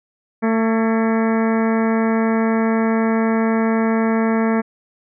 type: harmonic tone with a mistuned harmonic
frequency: 224 Hz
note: A3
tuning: 31 cents sharp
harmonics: 1 / 2 / 3 / 4 / 5 / 6 / 7 / 8 / 9 / 10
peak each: -16 / -22 / -26 / -28 / -30 / -32 / -33 / -34 / -35 / -36 dBFS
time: 0.42-4.62 s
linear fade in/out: 20 ms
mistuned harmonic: 7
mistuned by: +75 cents
effects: none